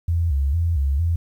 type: tone with vibrato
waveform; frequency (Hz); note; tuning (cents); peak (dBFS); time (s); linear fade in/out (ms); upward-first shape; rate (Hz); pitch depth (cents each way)
sine; 76.4; D#2; -31; -17; 0.08-1.16; 5; square; 2.2; 170
effects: 9-bit